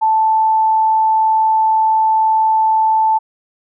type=tone; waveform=sine; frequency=879 Hz; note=A5; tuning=2 cents flat; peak=-10 dBFS; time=0.01-3.19 s; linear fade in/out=20 ms; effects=none